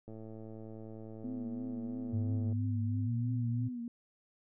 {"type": "click train", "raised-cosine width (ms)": 2, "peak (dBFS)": -35, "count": 270, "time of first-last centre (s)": [0.08, 2.525], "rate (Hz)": 110}
{"type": "tone with vibrato", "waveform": "sine", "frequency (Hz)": 244.8, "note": "B3", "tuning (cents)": -15, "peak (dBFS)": -37, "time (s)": [1.24, 3.88], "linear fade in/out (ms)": 2, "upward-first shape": "triangle", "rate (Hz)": 3, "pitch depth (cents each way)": 90}
{"type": "tone with pitch glide", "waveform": "sine", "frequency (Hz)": [103.8, 117.19], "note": ["G#2", "A#2"], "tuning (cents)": [0, 10], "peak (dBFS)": -31, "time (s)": [2.12, 3.69], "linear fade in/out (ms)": 20, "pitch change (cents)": 210, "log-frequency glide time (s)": [3.04, 3.1]}
{"effects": []}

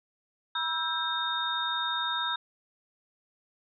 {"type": "tone cluster", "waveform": "sine", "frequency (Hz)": [966, 1323, 1592, 3686], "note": ["B5", "E6", "G6", "A#7"], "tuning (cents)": [-39, 6, 26, -20], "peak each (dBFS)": [-34, -34, -35, -31], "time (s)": [0.55, 2.36], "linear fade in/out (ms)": 5, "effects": []}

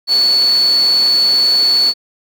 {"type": "tone in noise", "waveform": "sine", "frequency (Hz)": 4435, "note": "C#8", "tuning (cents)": 0, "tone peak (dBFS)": -9, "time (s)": [0.07, 1.94], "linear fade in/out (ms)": 50, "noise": "pink", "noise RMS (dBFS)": -27, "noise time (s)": [0.07, 1.94], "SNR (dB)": 15, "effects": ["high-pass 300 Hz 12 dB/octave"]}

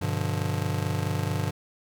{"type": "chord", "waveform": "square", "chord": "G dominant seventh", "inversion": "none", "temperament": "just", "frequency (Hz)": [98, 122.5, 147, 176.4], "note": ["G2", "B2", "D3", "F3"], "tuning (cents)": [0, -14, 2, 18], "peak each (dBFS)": [-30, -33, -32, -35], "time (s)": [0.01, 1.51], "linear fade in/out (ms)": 10, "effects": []}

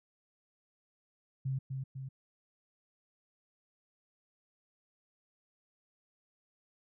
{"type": "tone with echo", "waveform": "sine", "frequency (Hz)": 133.2, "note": "C3", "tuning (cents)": 31, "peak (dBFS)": -31, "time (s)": [1.45, 1.59], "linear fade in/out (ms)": 10, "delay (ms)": 250, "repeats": 2, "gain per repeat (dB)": -4, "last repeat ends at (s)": 2.09, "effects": []}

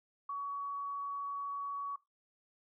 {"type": "tone", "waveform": "sine", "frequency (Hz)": 1127, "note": "C#6", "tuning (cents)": 28, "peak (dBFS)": -36, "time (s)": [0.29, 1.96], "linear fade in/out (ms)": 5, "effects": ["noise-tail reverb RT60 0.2 s tail -17 dB re dry"]}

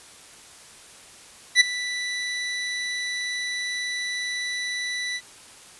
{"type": "tone with ADSR envelope", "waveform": "25% pulse", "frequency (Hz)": 1975.5, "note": "B6", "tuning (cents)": 0, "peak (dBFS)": -6, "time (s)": [1.55, 5.21], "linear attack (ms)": 55, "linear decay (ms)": 14, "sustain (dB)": -17, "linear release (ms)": 52, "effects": ["white hiss -47 dBFS RMS until 5.79 s", "resampled to 24000 Hz"]}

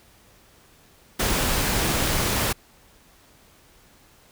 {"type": "noise", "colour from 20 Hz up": "pink", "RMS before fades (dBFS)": -23, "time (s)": [1.19, 2.53], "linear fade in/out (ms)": 10, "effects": ["pink hiss -55 dBFS RMS until 4.31 s"]}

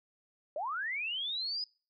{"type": "linear sweep", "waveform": "sine", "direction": "up", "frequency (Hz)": [554.4, 5040], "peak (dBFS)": -33, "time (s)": [0.56, 1.64], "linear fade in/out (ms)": 2, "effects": ["noise-tail reverb RT60 0.4 s tail -26 dB re dry"]}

